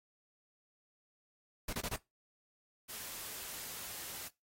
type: noise bursts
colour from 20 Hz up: pink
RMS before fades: -38 dBFS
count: 4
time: 1.68-1.961 s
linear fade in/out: 5 ms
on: 50 ms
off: 27 ms
type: noise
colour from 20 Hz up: white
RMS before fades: -45 dBFS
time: 2.88-4.29 s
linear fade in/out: 20 ms
effects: noise-tail reverb RT60 0.2 s tail -20 dB re dry + AAC 48 kbps